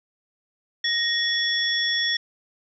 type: tone cluster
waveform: sine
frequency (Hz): 1867 / 3419 / 5470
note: A#6 / G#7 / F8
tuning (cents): +2 / +50 / -37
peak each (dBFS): -25 / -24 / -27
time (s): 0.84-2.17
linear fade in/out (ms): 5
effects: none